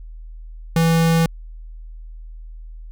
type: tone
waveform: square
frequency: 164.81 Hz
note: E3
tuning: in tune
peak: -14 dBFS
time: 0.76-1.26 s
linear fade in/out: 2 ms
effects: added 40 Hz sine -33 dBFS peak until 2.91 s